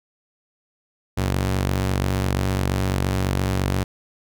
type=ring-modulated tone; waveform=sawtooth; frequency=94.6 Hz; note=F#2; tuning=39 cents sharp; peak=-13 dBFS; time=1.17-3.84 s; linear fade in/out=10 ms; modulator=24.4 Hz; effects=none